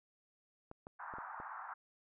clicks, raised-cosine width 1 ms, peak -34 dBFS, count 5, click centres 0.714 / 0.869 / 1.138 / 1.185 / 1.401 s
white band-pass noise, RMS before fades -47 dBFS, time 0.99-1.74 s, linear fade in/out 10 ms, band 770 to 1500 Hz, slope 48 dB/octave
effects none

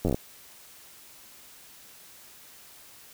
slowing click train, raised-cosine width 2 ms, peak -13 dBFS, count 8, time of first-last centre 0.05-0.145 s, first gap 10 ms, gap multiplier 1.1, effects white hiss -51 dBFS RMS until 3.13 s

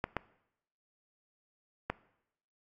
clicks, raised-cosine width 0.5 ms, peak -16 dBFS, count 3, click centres 0.041 / 0.167 / 1.9 s, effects noise-tail reverb RT60 0.8 s tail -20 dB re dry + AAC 64 kbps

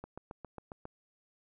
click train, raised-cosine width 1 ms, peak -29 dBFS, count 7, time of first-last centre 0.04-0.854 s, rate 7.37 Hz, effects none

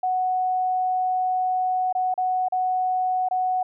sine tone with dropouts, 740 Hz, F#5, in tune, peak -20 dBFS, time 0.03-3.63 s, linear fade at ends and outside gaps 5 ms, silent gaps 1.927-1.95 / 2.141-2.177 / 2.485-2.522 / 3.287-3.31 s, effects none

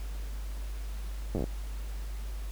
slowing click train, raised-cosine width 2 ms, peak -19 dBFS, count 8, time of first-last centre 1.35-1.441 s, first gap 9 ms, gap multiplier 1.12, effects added 50 Hz sine -34 dBFS peak until 2.51 s + pink hiss -51 dBFS RMS until 2.51 s

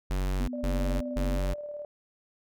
square tone bursts, 46.88 Hz, F#1, 23 cents sharp, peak -27 dBFS, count 3, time 0.1-1.54 s, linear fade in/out 10 ms, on 380 ms, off 150 ms
sine tone with pitch glide, 248.7 to 252.3 Hz, B3 to B3, +12 to +37 cents, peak -33 dBFS, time 0.4-1.38 s, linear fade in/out 5 ms, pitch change +25 cents, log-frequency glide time 0.87-0.95 s
sine tone with tremolo, 589 Hz, D5, 5 cents sharp, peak -34 dBFS, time 0.53-1.85 s, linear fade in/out 2 ms, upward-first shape square, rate 19 Hz, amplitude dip 35%
effects none

